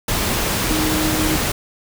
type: tone in noise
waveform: sine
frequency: 311.1 Hz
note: D#4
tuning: in tune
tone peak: -20 dBFS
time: 0.7-1.36 s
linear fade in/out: 5 ms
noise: pink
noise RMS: -20 dBFS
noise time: 0.08-1.52 s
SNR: -3 dB
effects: none